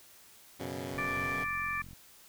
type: chord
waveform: 10% pulse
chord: F# suspended fourth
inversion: none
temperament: equal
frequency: 92.5 / 123.47 / 138.59 Hz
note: F#2 / B2 / C#3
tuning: 0 / 0 / 0 cents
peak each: -34 dBFS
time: 0.59-1.45 s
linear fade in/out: 20 ms
type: click train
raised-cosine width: 5 ms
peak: -38 dBFS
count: 45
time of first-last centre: 0.95-1.932 s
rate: 44.8 Hz
type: harmonic tone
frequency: 587.3 Hz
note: D5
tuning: in tune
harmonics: 2 / 3 / 4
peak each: -36 / -36 / -36 dBFS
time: 0.98-1.82 s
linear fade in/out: 5 ms
effects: white hiss -57 dBFS RMS until 2.28 s